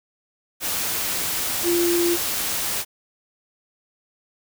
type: tone in noise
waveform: sine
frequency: 345.2 Hz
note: F4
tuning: 20 cents flat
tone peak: -18 dBFS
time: 1.63-2.18 s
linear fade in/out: 50 ms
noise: white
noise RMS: -25 dBFS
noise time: 0.6-2.85 s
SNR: +4 dB
effects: none